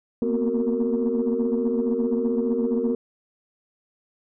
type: tone cluster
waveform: sine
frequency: 229.1 / 237.4 / 252.6 / 372.7 / 461.9 Hz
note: A#3 / A#3 / B3 / F#4 / A#4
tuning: -30 / +32 / +39 / +13 / -16 cents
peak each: -28 / -25 / -26 / -29 / -24 dBFS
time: 0.22-2.95 s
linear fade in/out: 2 ms
effects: tanh soft clip ceiling -14 dBFS